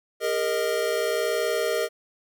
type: chord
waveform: square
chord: Ab suspended second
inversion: none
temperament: equal with one note detuned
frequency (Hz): 405.4 / 466.2 / 622.3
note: Ab4 / Bb4 / Eb5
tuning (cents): -42 / 0 / 0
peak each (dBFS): -30 / -27 / -28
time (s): 0.2-1.89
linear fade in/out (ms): 50
effects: none